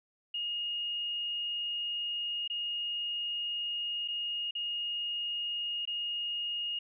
sine tone with dropouts, 2857 Hz, F7, 39 cents sharp, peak -32 dBFS, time 0.34-6.79 s, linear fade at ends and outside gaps 5 ms, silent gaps 2.478-2.499 / 4.078-4.083 / 4.51-4.551 / 5.854-5.874 s, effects none

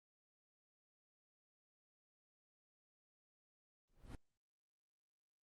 brown noise with exponential growth, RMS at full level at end -43 dBFS, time 3.89-4.15 s, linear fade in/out 1 ms, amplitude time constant 56 ms, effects Opus 24 kbps

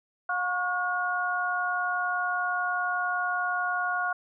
sine tone cluster, 718 / 1107 / 1438 Hz, F5 / C#6 / F#6, +48 / -3 / -50 cents, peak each -31 / -32 / -28 dBFS, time 0.29-4.13 s, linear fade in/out 5 ms, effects none

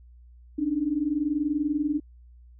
sine tone pair together, 281.8 / 302.1 Hz, C#4 / D4, +29 / +49 cents, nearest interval minor second, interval 120 cents, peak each -28 / -25 dBFS, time 0.58-2 s, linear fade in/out 10 ms, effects added 60 Hz sine -48 dBFS peak until 2.59 s

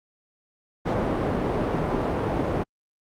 white low-pass noise, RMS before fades -25 dBFS, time 0.85-2.64 s, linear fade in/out 20 ms, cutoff 600 Hz, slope 12 dB/octave, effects Opus 48 kbps

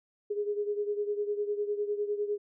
sine beating tone pair, 411.5 / 421.4 Hz, G#4 / G#4, -16 / +25 cents, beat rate 9.9 Hz, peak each -30 / -35 dBFS, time 0.3-2.38 s, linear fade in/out 10 ms, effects none

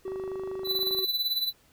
triangle tone, 380 Hz, F#4, 46 cents sharp, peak -30 dBFS, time 0.05-1.05 s, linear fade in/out 5 ms
click train, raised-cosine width 1 ms, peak -29 dBFS, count 24, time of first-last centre 0.08-0.989 s, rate 25.3 Hz
square tone with tremolo, 3986 Hz, B7, 15 cents sharp, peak -24 dBFS, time 0.64-1.53 s, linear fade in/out 50 ms, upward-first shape sine, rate 18 Hz, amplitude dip 65%
effects pink hiss -62 dBFS RMS until 1.72 s

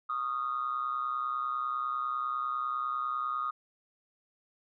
sine tone with amplitude modulation, 1236 Hz, D#6, 12 cents flat, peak -26 dBFS, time 0.09-3.51 s, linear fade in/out 10 ms, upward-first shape sine, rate 130 Hz, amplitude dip 75%, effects tanh soft clip ceiling -23 dBFS

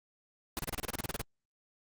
pink noise bursts, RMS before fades -35 dBFS, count 13, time 0.57-1.215 s, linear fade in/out 0 ms, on 21 ms, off 31 ms, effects Opus 48 kbps

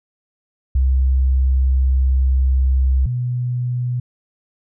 sine tone pair in turn, 65.41 / 123.48 Hz, C2 / B2, 0 / 0 cents, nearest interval major seventh, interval 1100 cents, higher second, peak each -12 / -18 dBFS, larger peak first, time 0.75-3.06 / 3.06-4 s, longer first, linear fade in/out 5 ms, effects none

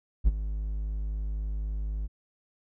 triangle tone with ADSR envelope, 51.91 Hz, G#1, in tune, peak -13 dBFS, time 0.24-2.08 s, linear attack 33 ms, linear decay 31 ms, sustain -14 dB, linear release 28 ms, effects none

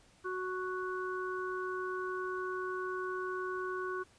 harmonic tone, 370 Hz, F#4, in tune, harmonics 1 / 3 / 4, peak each -37 / -40 / -41 dBFS, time 0.24-4.04 s, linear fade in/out 20 ms, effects pink hiss -64 dBFS RMS until 4.18 s + resampled to 22050 Hz

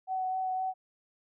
sine tone with vibrato, 750 Hz, F#5, 23 cents sharp, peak -29 dBFS, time 0.07-0.74 s, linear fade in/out 50 ms, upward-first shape sine, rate 3.9 Hz, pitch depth 12 cents each way, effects none

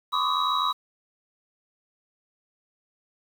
sine tone cluster, 1014 / 1106 / 1166 / 1254 / 3867 Hz, B5 / C#6 / D6 / D#6 / B7, +45 / -4 / -13 / +13 / -37 cents, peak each -28 dBFS, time 0.12-0.73 s, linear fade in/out 20 ms, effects tanh soft clip ceiling -13 dBFS + 8-bit

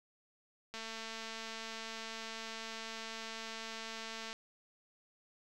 click train, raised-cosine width 0.2 ms, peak -27 dBFS, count 805, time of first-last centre 0.74-4.329 s, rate 224 Hz, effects none

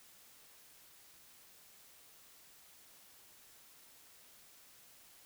silence, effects white hiss -61 dBFS RMS until 5.25 s

